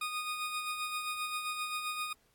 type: tone with tremolo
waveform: 20% pulse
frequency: 1236 Hz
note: D#6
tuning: 12 cents flat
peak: -28 dBFS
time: 0.01-2.13 s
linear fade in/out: 5 ms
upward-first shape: sine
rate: 7.6 Hz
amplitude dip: 45%
effects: pink hiss -71 dBFS RMS until 2.34 s + AAC 64 kbps